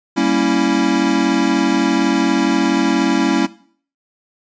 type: chord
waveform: square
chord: G diminished seventh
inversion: none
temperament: equal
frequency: 196 / 233.1 / 277.2 / 329.6 Hz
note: G3 / Bb3 / Db4 / Fb4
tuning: 0 / 0 / 0 / 0 cents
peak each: -23 / -21 / -18 / -19 dBFS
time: 0.16-3.47 s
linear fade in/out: 20 ms
effects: noise-tail reverb RT60 0.5 s tail -18 dB re dry + resampled to 16000 Hz